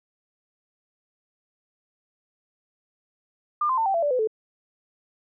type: tone with pitch steps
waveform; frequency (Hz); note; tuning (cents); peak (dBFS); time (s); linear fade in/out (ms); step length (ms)
sine; 1200 / 1038.6 / 899 / 778.1 / 673.5 / 582.9 / 504.5 / 436.7; D6 / C6 / A5 / G5 / E5 / D5 / B4 / A4; +37 / -13 / +37 / -13 / +37 / -13 / +37 / -13; -20; 3.61-4.274; 5; 83
effects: none